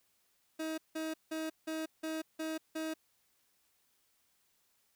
30% pulse tone bursts, 317.3 Hz, D#4, 34 cents sharp, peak -33 dBFS, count 7, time 0.59-2.94 s, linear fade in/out 10 ms, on 190 ms, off 170 ms, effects white hiss -74 dBFS RMS until 4.95 s

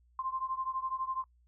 sine beating tone pair, 1045 / 1057 Hz, C6 / C6, -2 / +17 cents, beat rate 12 Hz, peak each -35 / -37 dBFS, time 0.19-1.24 s, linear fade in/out 2 ms, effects noise-tail reverb RT60 0.1 s tail -26 dB re dry + added 60 Hz sine -63 dBFS peak until 1.47 s

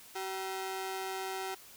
sawtooth ring-modulated tone, 573 Hz, D5, 43 cents flat, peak -29 dBFS, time 0.15-1.55 s, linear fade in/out 10 ms, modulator 193 Hz, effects white hiss -54 dBFS RMS until 1.76 s

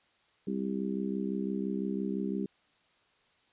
harmonic tone, 65.9 Hz, C2, 13 cents sharp, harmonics 3 / 4 / 5 / 6, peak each -33 / -37 / -38 / -38 dBFS, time 0.47-2.46 s, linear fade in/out 5 ms, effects white hiss -68 dBFS RMS until 3.52 s + resampled to 8000 Hz

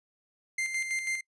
45% pulse tone with tremolo, 2093 Hz, C7, in tune, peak -28 dBFS, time 0.58-1.21 s, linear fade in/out 5 ms, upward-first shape square, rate 6.1 Hz, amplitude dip 50%, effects noise-tail reverb RT60 0.1 s tail -25 dB re dry + resampled to 24000 Hz

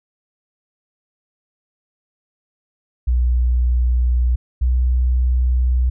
sine tone pair in turn, 61.1 / 62.35 Hz, B1 / B1, -18 / +17 cents, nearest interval unison, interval 35 cents, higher second, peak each -13 dBFS, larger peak neither, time 3.07-4.36 / 4.61-5.9 s, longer neither, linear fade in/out 10 ms, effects none

